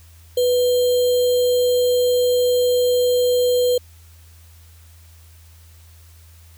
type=tone with sample-and-hold; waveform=sine; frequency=493.9 Hz; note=B4; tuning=in tune; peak=-14 dBFS; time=0.37-3.78 s; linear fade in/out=5 ms; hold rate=3675 Hz; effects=added 82 Hz sine -44 dBFS peak until 6.57 s + white hiss -53 dBFS RMS until 6.57 s